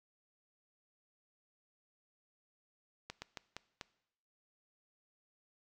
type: slowing click train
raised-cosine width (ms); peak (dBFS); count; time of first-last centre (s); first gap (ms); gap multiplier
0.2; -25; 5; 3.1-3.812; 120; 1.27
effects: noise-tail reverb RT60 0.8 s tail -20 dB re dry